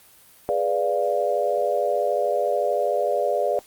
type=chord; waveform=sine; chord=G# diminished seventh; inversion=none; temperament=equal; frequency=415.3 / 493.9 / 587.3 / 698.5 Hz; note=G#4 / B4 / D5 / F5; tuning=0 / 0 / 0 / 0 cents; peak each=-27 / -26 / -23 / -26 dBFS; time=0.49-3.59 s; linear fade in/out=0 ms; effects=white hiss -52 dBFS RMS until 3.66 s + Opus 32 kbps

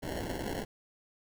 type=noise with sample-and-hold; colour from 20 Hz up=blue; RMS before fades=-36 dBFS; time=0.02-0.65 s; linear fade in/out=20 ms; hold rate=1225 Hz; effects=none

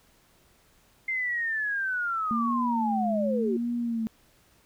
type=linear sweep; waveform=sine; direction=down; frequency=2100 to 349.5 Hz; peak=-26 dBFS; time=1.08-3.57 s; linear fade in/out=5 ms
type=tone with vibrato; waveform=sine; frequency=224.4 Hz; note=A3; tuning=34 cents sharp; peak=-26 dBFS; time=2.31-4.07 s; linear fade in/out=0 ms; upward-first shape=sine; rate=0.88 Hz; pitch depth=110 cents each way
effects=pink hiss -62 dBFS RMS until 4.65 s

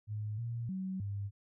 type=tone with pitch steps; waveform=sine; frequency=106.2 / 117.2 / 188.9 / 100.5 Hz; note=G#2 / A#2 / F#3 / G2; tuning=+39 / +10 / +36 / +44 cents; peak=-35 dBFS; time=0.07-1.31 s; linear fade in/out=50 ms; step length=310 ms; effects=none

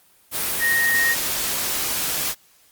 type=tone in noise; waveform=sine; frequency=1864.7 Hz; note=A#6; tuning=in tune; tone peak=-17 dBFS; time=0.59-1.16 s; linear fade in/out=50 ms; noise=white; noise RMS=-24 dBFS; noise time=0.31-2.35 s; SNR=+4 dB; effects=white hiss -56 dBFS RMS until 2.71 s + Opus 32 kbps

